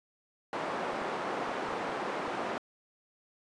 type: band-pass noise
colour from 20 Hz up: white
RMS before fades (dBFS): -35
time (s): 0.53-2.58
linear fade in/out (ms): 0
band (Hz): 270 to 1000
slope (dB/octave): 12
type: clicks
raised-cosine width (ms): 2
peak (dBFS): -35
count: 7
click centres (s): 0.933 / 1.018 / 1.49 / 1.686 / 1.724 / 1.894 / 2.278
effects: resampled to 22050 Hz